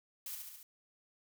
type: noise with echo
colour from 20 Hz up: blue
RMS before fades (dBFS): -43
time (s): 0.26-0.35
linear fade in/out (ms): 2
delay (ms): 70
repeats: 4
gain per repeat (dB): -3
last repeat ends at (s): 0.63
effects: none